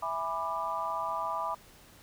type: chord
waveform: sine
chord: E dominant seventh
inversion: none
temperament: just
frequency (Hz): 659.3 / 824.1 / 988.9 / 1186.7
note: E5 / G#5 / B5 / D6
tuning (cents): 0 / -14 / +2 / +18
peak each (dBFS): -38 / -39 / -34 / -35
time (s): 0.02-1.55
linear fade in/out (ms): 10
effects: pink hiss -56 dBFS RMS until 2.02 s